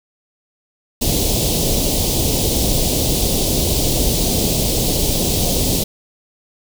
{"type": "band-stop noise", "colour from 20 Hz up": "pink", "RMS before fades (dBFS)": -17, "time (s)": [1.01, 5.84], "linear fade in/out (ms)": 10, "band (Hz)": [660, 3300], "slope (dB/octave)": 24, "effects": []}